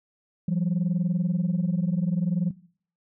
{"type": "tone pair together", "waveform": "sine", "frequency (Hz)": [169.1, 189.65], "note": ["E3", "F#3"], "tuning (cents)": [44, 43], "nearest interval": "major second", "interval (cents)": 199, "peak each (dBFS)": [-23, -25], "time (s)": [0.48, 2.51], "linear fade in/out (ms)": 5, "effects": ["noise-tail reverb RT60 0.5 s tail -19 dB re dry", "tanh soft clip ceiling -18 dBFS"]}